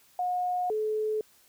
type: tone pair in turn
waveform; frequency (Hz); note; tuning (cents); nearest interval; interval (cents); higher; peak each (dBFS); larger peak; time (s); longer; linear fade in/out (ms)
sine; 722 / 430.8; F#5 / A4; -43 / -37; major sixth; 894; first; -26; neither; 0.19-0.7 / 0.7-1.21; neither; 2
effects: white hiss -61 dBFS RMS until 1.48 s